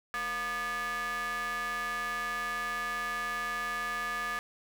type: ring-modulated tone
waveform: 45% pulse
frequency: 250.4 Hz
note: B3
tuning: 24 cents sharp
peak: -29 dBFS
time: 0.14-4.39 s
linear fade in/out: 0 ms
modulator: 1460 Hz
effects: none